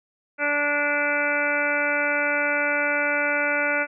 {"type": "harmonic tone", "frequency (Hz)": 291.2, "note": "D4", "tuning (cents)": -15, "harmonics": [1, 2, 3, 4, 5, 6, 7, 8, 9], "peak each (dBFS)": [-33, -27, -33, -36, -24, -36, -29, -28, -35], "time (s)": [0.38, 3.87], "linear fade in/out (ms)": 50, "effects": []}